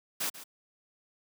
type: noise with echo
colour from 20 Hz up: white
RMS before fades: -32 dBFS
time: 0.2-0.3 s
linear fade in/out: 10 ms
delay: 140 ms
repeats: 1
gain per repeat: -14 dB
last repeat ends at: 0.44 s
effects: high-pass 150 Hz 12 dB/octave